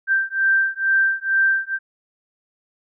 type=beating tone pair; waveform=sine; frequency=1568 / 1570.2 Hz; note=G6 / G6; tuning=0 / +2 cents; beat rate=2.2 Hz; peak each=-19 dBFS; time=0.07-1.79 s; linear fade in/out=50 ms; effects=none